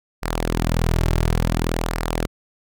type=tone with flanger; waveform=sawtooth; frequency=41.1 Hz; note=E1; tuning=4 cents flat; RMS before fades=-21 dBFS; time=0.22-2.27 s; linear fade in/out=20 ms; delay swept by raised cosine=0.29 to 4.09 ms; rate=0.57 Hz; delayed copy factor=-0.55; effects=none